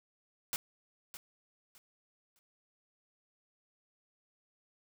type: noise with echo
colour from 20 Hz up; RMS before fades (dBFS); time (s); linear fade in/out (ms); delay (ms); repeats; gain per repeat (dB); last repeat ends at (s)
white; -35; 0.53-0.56; 0; 610; 3; -12; 2.39
effects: none